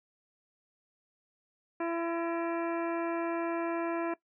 harmonic tone with a mistuned harmonic, 336.1 Hz, E4, 34 cents sharp, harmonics 1 / 2 / 3 / 4 / 5 / 6 / 7 / 8, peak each -32 / -36 / -40 / -43 / -44 / -52 / -47 / -55 dBFS, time 1.8-4.14 s, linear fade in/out 5 ms, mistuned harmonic 6, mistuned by -96 cents, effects noise-tail reverb RT60 0.1 s tail -19 dB re dry

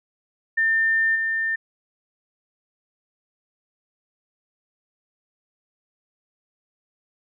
sine tone with level steps, 1800 Hz, A6, 39 cents sharp, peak -17 / -21 dBFS, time 0.57-1.56 s, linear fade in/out 10 ms, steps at 1.15 s, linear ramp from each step 10 ms, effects none

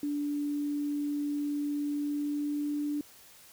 sine tone with pitch glide, 291.1 to 293.5 Hz, D4 to D4, -15 to -1 cents, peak -29 dBFS, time 0.03-3.01 s, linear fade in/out 2 ms, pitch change +14 cents, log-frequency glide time 1.9-2.76 s, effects white hiss -55 dBFS RMS until 3.52 s

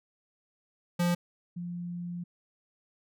square / sine tone pair in turn, 174.61 / 174.61 Hz, F3 / F3, 0 / 0 cents, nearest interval unison, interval 0 cents, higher neither, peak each -25 / -34 dBFS, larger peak first, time 0.99-1.15 / 1.56-2.24 s, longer second, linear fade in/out 10 ms, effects none

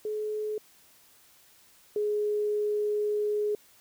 sine tone pair in turn, 426.5 / 418.7 Hz, G#4 / G#4, +46 / +14 cents, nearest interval unison, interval 32 cents, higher first, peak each -29 / -25 dBFS, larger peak second, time 0.05-0.58 / 1.96-3.55 s, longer second, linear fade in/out 2 ms, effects white hiss -59 dBFS RMS until 3.8 s

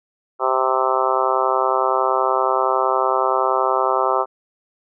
harmonic tone, 130.7 Hz, C3, 1 cent flat, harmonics 3 / 4 / 5 / 6 / 7 / 8 / 9 / 10, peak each -24 / -24 / -24 / -24 / -24 / -24 / -24 / -24 dBFS, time 0.39-4.26 s, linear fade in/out 50 ms, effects none

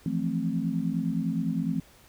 sine chord, F major seventh, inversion third, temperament equal with one note detuned, 164.81 / 174.61 / 218.7 / 261.6 Hz, E3 / F3 / A3 / C4, 0 / 0 / -10 / 0 cents, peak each -31 dBFS, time 0.06-1.8 s, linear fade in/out 2 ms, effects pink hiss -56 dBFS RMS until 2.08 s

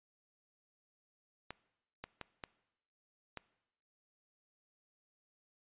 clicks, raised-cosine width 0.3 ms, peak -26 dBFS, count 5, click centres 1.506 / 2.04 / 2.213 / 2.438 / 3.373 s, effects noise-tail reverb RT60 0.9 s tail -20 dB re dry + resampled to 8000 Hz

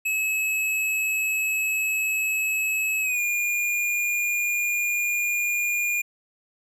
square tone with pitch glide, 2581 to 2422 Hz, E7 to D#7, -37 to -47 cents, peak -23 dBFS, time 0.05-6.02 s, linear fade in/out 10 ms, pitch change -110 cents, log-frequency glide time 3.01-3.21 s, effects none

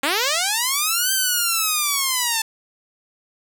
5% pulse linear two-way sweep, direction up then down, 260 to 1568 to 875 Hz, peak -7 dBFS, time 0.03-2.42 s, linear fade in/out 5 ms, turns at 1.12 s, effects none

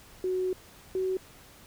sine tone pair in turn, 370 / 375.2 Hz, F#4 / F#4, 0 / +24 cents, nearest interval unison, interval 24 cents, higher second, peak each -26 dBFS, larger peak neither, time 0.24-0.53 / 0.95-1.17 s, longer first, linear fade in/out 2 ms, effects pink hiss -53 dBFS RMS until 1.66 s

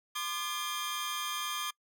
sawtooth tone cluster, 1038 / 1200 / 1707 / 3196 Hz, C6 / D6 / G#6 / G7, -14 / +37 / +47 / +33 cents, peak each -40 / -33 / -40 / -34 dBFS, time 0.15-1.71 s, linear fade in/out 10 ms, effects noise-tail reverb RT60 0.1 s tail -24 dB re dry

